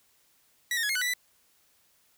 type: tone with pitch steps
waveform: sawtooth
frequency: 1941 / 1836 / 1681 / 2143 / 1492 / 1961 / 1987 Hz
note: B6 / A#6 / G#6 / C7 / F#6 / B6 / B6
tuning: -31 / -27 / +20 / +41 / +14 / -13 / +10 cents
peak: -23 dBFS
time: 0.71-1.137 s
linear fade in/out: 2 ms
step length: 61 ms
effects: white hiss -66 dBFS RMS until 2.17 s